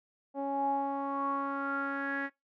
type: tone with low-pass filter sweep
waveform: sawtooth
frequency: 277.2 Hz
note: C#4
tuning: in tune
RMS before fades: -33 dBFS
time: 0.34-2.3 s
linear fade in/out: 50 ms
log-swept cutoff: 710 to 1800 Hz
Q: 9.4
effects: noise-tail reverb RT60 0.2 s tail -22 dB re dry